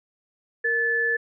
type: tone pair together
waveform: sine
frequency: 465.1 / 1738.3 Hz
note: A#4 / A6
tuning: -4 / -21 cents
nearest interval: octave + major seventh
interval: 2283 cents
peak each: -28 / -21 dBFS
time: 0.64-1.17 s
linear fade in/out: 10 ms
effects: none